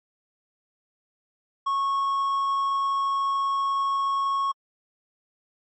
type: tone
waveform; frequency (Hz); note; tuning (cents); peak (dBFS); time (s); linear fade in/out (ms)
triangle; 1100; C#6; -14; -20; 1.66-4.52; 10
effects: MP3 32 kbps